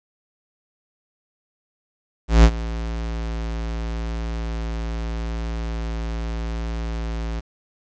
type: tone with ADSR envelope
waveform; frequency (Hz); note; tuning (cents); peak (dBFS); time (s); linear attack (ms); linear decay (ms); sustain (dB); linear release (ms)
square; 56.3; A1; +40; -7; 2.28-7.41; 160; 61; -18; 22
effects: resampled to 16000 Hz + 8-bit